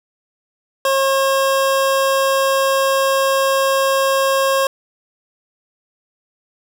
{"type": "tone", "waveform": "25% pulse", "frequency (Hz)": 540, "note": "C#5", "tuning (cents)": -45, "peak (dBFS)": -10, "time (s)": [0.85, 4.67], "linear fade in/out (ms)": 2, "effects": []}